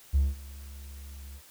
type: tone with ADSR envelope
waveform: triangle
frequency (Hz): 69.3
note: C#2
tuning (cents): 0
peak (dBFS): -15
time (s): 0.13-1.42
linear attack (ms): 27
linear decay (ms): 190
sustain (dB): -24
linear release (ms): 64
effects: tanh soft clip ceiling -17 dBFS + white hiss -54 dBFS RMS until 1.5 s